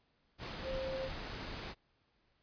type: tone in noise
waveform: sine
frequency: 529 Hz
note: C5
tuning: 19 cents sharp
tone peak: -37 dBFS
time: 0.62-1.1 s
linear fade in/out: 50 ms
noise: pink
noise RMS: -43 dBFS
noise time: 0.38-1.75 s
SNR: +3 dB
effects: pink hiss -75 dBFS RMS until 2.42 s + resampled to 11025 Hz